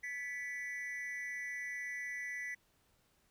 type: tone with amplitude modulation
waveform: triangle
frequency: 1975.5 Hz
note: B6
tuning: in tune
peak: -34 dBFS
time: 0.03-2.55 s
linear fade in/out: 10 ms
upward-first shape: sine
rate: 264 Hz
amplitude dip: 75%
effects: pink hiss -73 dBFS RMS until 3.3 s